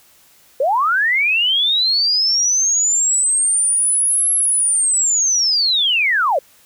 sine linear two-way sweep, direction up then down, 495.9 to 11200 to 495.9 Hz, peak -13 dBFS, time 0.6-6.39 s, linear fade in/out 5 ms, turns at 4.33 s, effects white hiss -51 dBFS RMS until 6.65 s

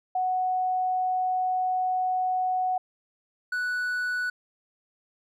sine / triangle tone pair in turn, 740 / 1480 Hz, F#5 / F#6, 0 / 0 cents, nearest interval octave, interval 1200 cents, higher second, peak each -23 / -24 dBFS, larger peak first, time 0.15-2.78 / 3.52-4.3 s, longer first, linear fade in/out 5 ms, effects none

